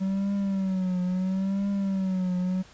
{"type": "tone with vibrato", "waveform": "triangle", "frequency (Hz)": 190, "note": "F#3", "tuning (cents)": 46, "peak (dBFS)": -22, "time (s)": [0, 2.63], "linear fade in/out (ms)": 20, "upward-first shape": "triangle", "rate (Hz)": 0.74, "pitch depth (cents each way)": 96, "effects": ["pink hiss -52 dBFS RMS until 2.73 s", "resampled to 16000 Hz"]}